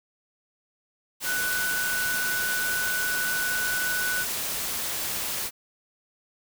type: tone in noise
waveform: sine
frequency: 1487 Hz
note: F#6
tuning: 8 cents sharp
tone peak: -26 dBFS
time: 1.24-4.26 s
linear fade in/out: 50 ms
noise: white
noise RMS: -30 dBFS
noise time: 1.2-5.51 s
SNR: +1 dB
effects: none